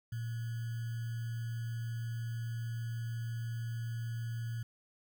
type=tone with sample-and-hold; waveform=sine; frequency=115.7 Hz; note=A#2; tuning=13 cents flat; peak=-35 dBFS; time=0.12-4.63 s; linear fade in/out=5 ms; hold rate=1575 Hz; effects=none